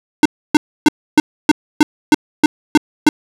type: tone bursts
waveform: square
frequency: 302.1 Hz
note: D4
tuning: 49 cents sharp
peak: -5 dBFS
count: 10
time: 0.23-3.09 s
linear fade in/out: 2 ms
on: 25 ms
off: 290 ms
effects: low-pass 9000 Hz 12 dB/octave + 7-bit